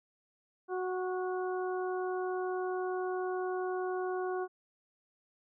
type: harmonic tone with a mistuned harmonic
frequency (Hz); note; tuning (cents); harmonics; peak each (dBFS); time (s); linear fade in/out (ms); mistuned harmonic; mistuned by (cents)
368.9; F#4; -5; 1 / 2 / 3 / 4; -33 / -39 / -43 / -45; 0.68-4.48; 50; 4; -17
effects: none